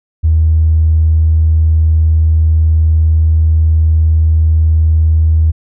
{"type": "tone with tanh clipping", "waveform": "triangle", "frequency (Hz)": 79.5, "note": "D#2", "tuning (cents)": 38, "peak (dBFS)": -6, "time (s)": [0.23, 5.52], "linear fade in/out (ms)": 20, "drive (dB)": 4, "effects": []}